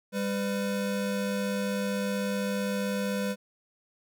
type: tone pair together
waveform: square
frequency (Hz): 199.4 / 502.5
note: G3 / B4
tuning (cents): +30 / +30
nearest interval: octave + major third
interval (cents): 1600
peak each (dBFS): -30 / -33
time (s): 0.12-3.36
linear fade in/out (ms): 50
effects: none